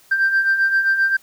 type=beating tone pair; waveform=sine; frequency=1568 / 1575.6 Hz; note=G6 / G6; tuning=0 / +8 cents; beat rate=7.6 Hz; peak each=-21 / -14 dBFS; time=0.11-1.17 s; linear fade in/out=10 ms; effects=tanh soft clip ceiling -10 dBFS + white hiss -52 dBFS RMS until 1.22 s